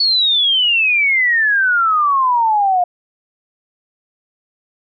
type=exponential sweep; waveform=sine; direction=down; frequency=4468 to 702 Hz; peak=-11 dBFS; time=0-2.84 s; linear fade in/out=5 ms; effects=none